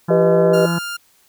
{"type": "harmonic tone", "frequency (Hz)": 170, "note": "F3", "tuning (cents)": -46, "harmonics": [1, 2, 3, 4, 5, 6, 7, 8, 9, 10], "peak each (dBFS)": [-18, -27, -34, -34, -32, -31, -40, -32, -41, -38], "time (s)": [0.08, 0.79], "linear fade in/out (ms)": 10}
{"type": "chord", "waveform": "sine", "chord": "G augmented", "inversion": "none", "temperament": "equal", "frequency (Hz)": [392, 493.9, 622.3], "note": ["G4", "B4", "D#5"], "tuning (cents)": [0, 0, 0], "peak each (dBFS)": -16, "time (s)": [0.1, 0.66], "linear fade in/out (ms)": 5}
{"type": "tone", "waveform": "sawtooth", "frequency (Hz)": 1400, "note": "F6", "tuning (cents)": 4, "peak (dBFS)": -21, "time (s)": [0.53, 0.97], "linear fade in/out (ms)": 10}
{"effects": ["white hiss -56 dBFS RMS until 1.28 s"]}